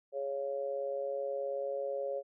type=harmonic tone; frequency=138.59 Hz; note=C#3; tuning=in tune; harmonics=3 / 4 / 5; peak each=-40 / -34 / -46 dBFS; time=0.12-2.23 s; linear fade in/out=50 ms; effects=none